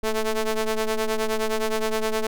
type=ring-modulated tone; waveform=sawtooth; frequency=219.8 Hz; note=A3; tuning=2 cents flat; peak=-15 dBFS; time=0.03-2.27 s; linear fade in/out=5 ms; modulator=215 Hz; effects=none